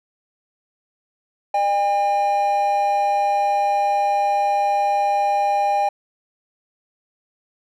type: tone pair together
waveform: triangle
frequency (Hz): 604 / 806.2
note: D5 / G5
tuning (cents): +48 / +48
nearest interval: perfect fourth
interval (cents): 500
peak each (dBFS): -22 / -15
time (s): 1.54-5.89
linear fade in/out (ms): 5
effects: none